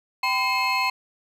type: tone cluster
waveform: triangle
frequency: 779 / 1016 / 2133 / 2581 / 4290 Hz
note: G5 / B5 / C7 / E7 / C8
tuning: -11 / +49 / +33 / -37 / +42 cents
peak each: -28 / -22 / -28 / -25 / -28 dBFS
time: 0.23-0.9 s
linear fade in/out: 5 ms
effects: none